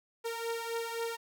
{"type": "beating tone pair", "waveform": "sawtooth", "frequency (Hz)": [460, 463.8], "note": ["A#4", "A#4"], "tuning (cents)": [-23, -9], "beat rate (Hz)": 3.8, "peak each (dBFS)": [-32, -35], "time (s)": [0.24, 1.17], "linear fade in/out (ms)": 20, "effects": []}